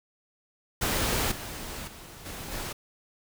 pink noise with level steps, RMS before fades -27 / -38 / -46 / -39 / -35 dBFS, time 0.81-2.73 s, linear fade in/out 10 ms, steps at 1.31 / 1.87 / 2.25 / 2.51 s, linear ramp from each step 10 ms, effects none

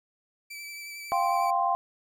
sawtooth tone with vibrato, 2318 Hz, D7, 23 cents flat, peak -35 dBFS, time 0.5-1.51 s, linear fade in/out 10 ms, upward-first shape sine, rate 11 Hz, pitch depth 18 cents each way
sine chord, F suspended second, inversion none, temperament equal, 698.5 / 784 / 1046.5 Hz, F5 / G5 / C6, 0 / 0 / 0 cents, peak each -27 dBFS, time 1.12-1.75 s, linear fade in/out 0 ms
effects none

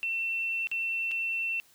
sine tone with dropouts, 2695 Hz, E7, 38 cents sharp, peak -28 dBFS, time 0.03-1.6 s, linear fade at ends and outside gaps 0 ms, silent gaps 0.671-0.715 / 1.112-1.116 s, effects white hiss -61 dBFS RMS until 1.74 s

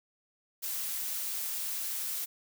blue noise, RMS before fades -35 dBFS, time 0.62-2.26 s, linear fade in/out 20 ms, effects none

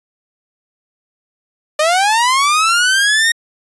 sawtooth linear sweep, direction up, 595 to 1870 Hz, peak -7 dBFS, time 1.79-3.32 s, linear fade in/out 5 ms, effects resampled to 24000 Hz

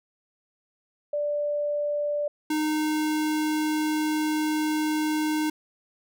sine / square tone pair in turn, 587 / 307.4 Hz, D5 / D#4, -1 / -21 cents, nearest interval major seventh, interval 1120 cents, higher first, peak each -24 dBFS, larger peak neither, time 1.13-2.28 / 2.5-5.5 s, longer second, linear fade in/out 5 ms, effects none

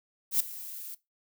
violet noise with ADSR envelope, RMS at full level -23 dBFS, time 0.31-0.95 s, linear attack 92 ms, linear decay 4 ms, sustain -18 dB, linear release 10 ms, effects noise-tail reverb RT60 0.2 s tail -19 dB re dry

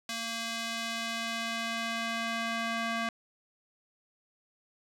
square tone with band-pass filter sweep, 229 Hz, A#3, 31 cents flat, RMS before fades -34 dBFS, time 0.09-3.09 s, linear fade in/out 2 ms, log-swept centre 4400 to 1800 Hz, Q 0.77, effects none

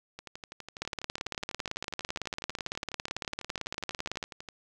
two click trains, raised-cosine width 0.2 ms, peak -24 / -15 dBFS, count 53 / 62, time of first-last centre 0.19-4.488 / 0.82-4.228 s, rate 12.1 / 17.9 Hz, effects none

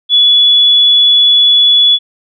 sine tone, 3415 Hz, G#7, 48 cents sharp, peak -4 dBFS, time 0.09-1.99 s, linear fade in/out 50 ms, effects none

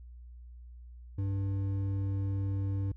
sine tone with hard clipping, 98 Hz, G2, in tune, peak -31 dBFS, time 1.18-2.92 s, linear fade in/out 5 ms, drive 7 dB, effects added 60 Hz sine -46 dBFS peak until 2.96 s

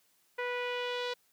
sawtooth tone with low-pass filter sweep, 490.9 Hz, B4, 10 cents flat, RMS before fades -35 dBFS, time 0.38-1.14 s, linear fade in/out 10 ms, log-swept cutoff 2100 to 4000 Hz, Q 2.6, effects white hiss -70 dBFS RMS until 1.32 s + high-pass 100 Hz 12 dB/octave

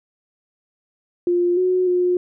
sine tone with pitch steps, 351.4 / 366.9 / 358.7 Hz, F4 / F#4 / F4, +11 / -15 / +46 cents, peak -15 dBFS, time 1.27-2.17 s, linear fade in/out 2 ms, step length 300 ms, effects none

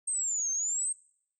sine exponential two-way sweep, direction down then up, 8510 to 6272 to 8510 Hz, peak -28 dBFS, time 0.07-0.93 s, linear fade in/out 10 ms, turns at 0.51 s, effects noise-tail reverb RT60 0.7 s tail -24 dB re dry

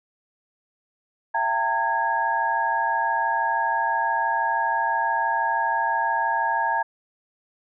sine tone cluster, 674 / 787 / 913 / 1653 Hz, E5 / G5 / A#5 / G#6, +38 / +7 / -36 / -9 cents, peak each -31 / -29 / -22 / -27 dBFS, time 1.34-6.83 s, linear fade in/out 10 ms, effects none

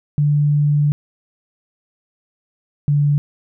sine tone pair in turn, 146.83 / 145.23 Hz, D3 / D3, 0 / -19 cents, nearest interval unison, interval 19 cents, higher first, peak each -12 dBFS, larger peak neither, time 0.18-0.92 / 2.88-3.18 s, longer first, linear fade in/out 0 ms, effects none

